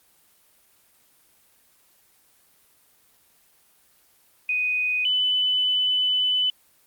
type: tone pair in turn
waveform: sine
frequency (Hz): 2492 / 3003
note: D#7 / F#7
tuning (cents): +2 / +25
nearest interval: minor third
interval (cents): 323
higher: second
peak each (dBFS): -21 / -19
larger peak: second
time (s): 4.49-5.05 / 5.05-6.5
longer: second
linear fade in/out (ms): 2
effects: white hiss -60 dBFS RMS until 6.86 s + Opus 24 kbps